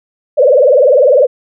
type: tone with vibrato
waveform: sine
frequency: 544 Hz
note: C#5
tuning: 33 cents flat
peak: -4 dBFS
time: 0.37-1.27 s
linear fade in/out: 20 ms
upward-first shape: triangle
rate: 20 Hz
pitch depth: 240 cents each way
effects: none